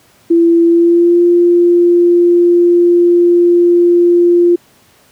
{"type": "tone with pitch glide", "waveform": "sine", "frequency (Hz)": [336.8, 347.9], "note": ["E4", "F4"], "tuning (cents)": [37, -7], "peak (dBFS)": -5, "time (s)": [0.3, 4.56], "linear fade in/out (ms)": 10, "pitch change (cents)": 56, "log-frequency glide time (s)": [0.64, 1.22], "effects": ["pink hiss -48 dBFS RMS until 5.11 s", "high-pass 100 Hz 12 dB/octave"]}